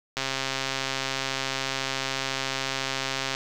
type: click train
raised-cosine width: 0.2 ms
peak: -10 dBFS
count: 427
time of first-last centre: 0.17-3.349 s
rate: 134 Hz
effects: 8-bit